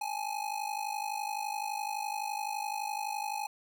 square ring-modulated tone, 841 Hz, G#5, 22 cents sharp, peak -31 dBFS, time 0.01-3.47 s, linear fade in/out 2 ms, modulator 25.9 Hz, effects none

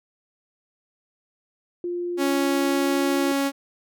sine tone with vibrato, 349.2 Hz, F4, in tune, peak -25 dBFS, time 1.84-3.32 s, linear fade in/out 2 ms, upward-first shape square, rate 1.1 Hz, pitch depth 8 cents each way
sawtooth tone, 277.2 Hz, C#4, in tune, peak -17 dBFS, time 2.17-3.52 s, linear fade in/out 50 ms
effects none

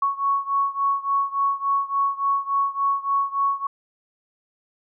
sine beating tone pair, 1108.7 / 1112.2 Hz, C#6 / C#6, 0 / +5 cents, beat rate 3.5 Hz, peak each -22 / -24 dBFS, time 0.02-3.67 s, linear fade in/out 5 ms, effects none

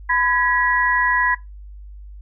sine tone cluster, 1003 / 1665 / 1935 Hz, B5 / G#6 / B6, +26 / +4 / -36 cents, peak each -20 dBFS, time 0.09-1.35 s, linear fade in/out 10 ms, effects noise-tail reverb RT60 0.2 s tail -20 dB re dry + added 50 Hz sine -35 dBFS peak until 2.21 s

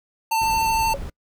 square tone with vibrato, 895 Hz, A5, 29 cents sharp, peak -19 dBFS, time 0.31-0.94 s, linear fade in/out 10 ms, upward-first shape sine, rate 13 Hz, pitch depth 13 cents each way
brown noise, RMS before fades -32 dBFS, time 0.41-1.1 s, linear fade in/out 5 ms
sine tone with exponential decay, 554.4 Hz, C#5, in tune, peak -20 dBFS, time 0.94-1.02 s, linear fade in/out 1 ms, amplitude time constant 16 ms
effects noise-tail reverb RT60 0.1 s tail -26 dB re dry

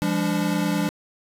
square tone cluster, 171.3 / 200.9 / 291.5 Hz, F3 / G3 / D4, -33 / +43 / -13 cents, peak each -26 dBFS, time 0.02-0.89 s, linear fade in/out 0 ms, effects resampled to 32000 Hz + 8-bit

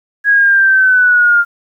sine linear sweep, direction down, 1661 to 1397 Hz, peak -6 dBFS, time 0.24-1.45 s, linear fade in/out 50 ms, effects 8-bit

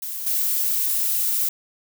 violet noise with level steps, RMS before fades -30 / -22 dBFS, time 0.02-1.49 s, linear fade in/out 5 ms, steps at 0.26 s, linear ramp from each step 10 ms, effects none

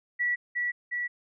sine tone with echo, 1944 Hz, B6, 28 cents flat, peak -24 dBFS, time 0.19-0.36 s, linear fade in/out 20 ms, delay 360 ms, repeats 2, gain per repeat -2 dB, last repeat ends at 1.08 s, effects none

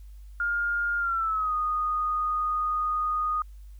sine tone with pitch glide, 1412 to 1236.3 Hz, F6 to D#6, +19 to -11 cents, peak -24 dBFS, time 0.4-3.42 s, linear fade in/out 2 ms, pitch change -230 cents, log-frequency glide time 0.98-1.54 s, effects added 50 Hz sine -42 dBFS peak until 3.79 s + white hiss -67 dBFS RMS until 3.79 s

